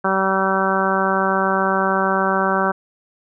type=harmonic tone; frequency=191.9 Hz; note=G3; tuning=37 cents flat; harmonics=1 / 2 / 3 / 4 / 5 / 6 / 7 / 8; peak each=-24 / -24 / -24 / -24 / -24 / -24 / -24 / -24 dBFS; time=0.04-2.72 s; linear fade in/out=10 ms; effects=none